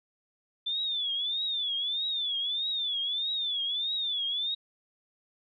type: tone with vibrato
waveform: sine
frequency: 3520 Hz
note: A7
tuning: in tune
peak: -28 dBFS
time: 0.66-4.55 s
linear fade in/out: 10 ms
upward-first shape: triangle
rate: 1.6 Hz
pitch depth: 160 cents each way
effects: none